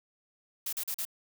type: noise bursts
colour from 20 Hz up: blue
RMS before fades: -34 dBFS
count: 4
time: 0.66-1.052 s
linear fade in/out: 5 ms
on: 68 ms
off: 40 ms
effects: none